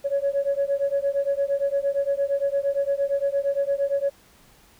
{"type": "beating tone pair", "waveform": "sine", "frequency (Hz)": [554.4, 563.1], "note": ["C#5", "C#5"], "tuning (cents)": [0, 27], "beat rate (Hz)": 8.7, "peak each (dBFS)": -23, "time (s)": [0.04, 4.1], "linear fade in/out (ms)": 20, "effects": ["tanh soft clip ceiling -15 dBFS", "pink hiss -55 dBFS RMS until 4.79 s"]}